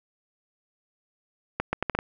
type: accelerating click train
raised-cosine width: 0.5 ms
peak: -10 dBFS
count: 6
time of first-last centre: 1.6-1.989 s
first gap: 130 ms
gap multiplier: 0.74
effects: none